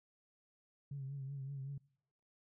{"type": "tone with vibrato", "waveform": "sine", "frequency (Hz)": 137.3, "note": "C#3", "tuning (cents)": -16, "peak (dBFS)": -40, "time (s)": [0.91, 1.78], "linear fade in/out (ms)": 5, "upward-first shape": "triangle", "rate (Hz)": 5.3, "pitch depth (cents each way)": 67, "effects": ["noise-tail reverb RT60 0.8 s tail -26 dB re dry", "tanh soft clip ceiling -36 dBFS"]}